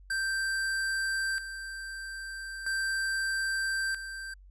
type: tone with tremolo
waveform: square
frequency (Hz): 1568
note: G6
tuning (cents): 0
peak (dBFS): -29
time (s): 0.1-4.34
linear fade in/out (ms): 5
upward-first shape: square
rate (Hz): 0.39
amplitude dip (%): 65
effects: added 47 Hz sine -50 dBFS peak until 4.5 s + resampled to 24000 Hz